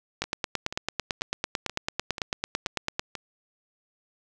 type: two click trains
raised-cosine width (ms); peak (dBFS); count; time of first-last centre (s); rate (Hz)
0.2; -17 / -9; 7 / 26; 0.24-3.153 / 0.22-2.995; 2.06 / 9.01
effects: none